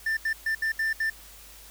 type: tone bursts at uneven times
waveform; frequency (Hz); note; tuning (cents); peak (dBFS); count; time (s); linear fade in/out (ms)
triangle; 1782; A6; +22; -22; 6; 0.06-0.17 / 0.25-0.33 / 0.46-0.55 / 0.62-0.72 / 0.79-0.93 / 1-1.1; 5
effects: added 50 Hz sine -52 dBFS peak until 1.7 s + white hiss -49 dBFS RMS until 1.7 s